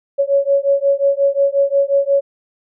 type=beating tone pair; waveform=sine; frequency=554.4 / 560 Hz; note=C#5 / C#5; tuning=0 / +18 cents; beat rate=5.6 Hz; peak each=-15 dBFS; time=0.18-2.21 s; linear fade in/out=20 ms; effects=none